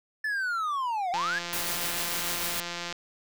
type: linear two-way sweep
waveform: triangle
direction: down then up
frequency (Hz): 1760 to 685 to 1734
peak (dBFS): -25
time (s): 0.24-1.39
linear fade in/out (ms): 5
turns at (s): 1.11
type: click train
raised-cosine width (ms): 0.2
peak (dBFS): -17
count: 310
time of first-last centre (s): 1.14-2.926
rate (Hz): 173
type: noise with tremolo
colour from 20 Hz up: white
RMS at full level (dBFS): -31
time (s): 1.53-2.6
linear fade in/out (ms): 0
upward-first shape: sine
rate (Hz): 6.8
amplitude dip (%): 25
effects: none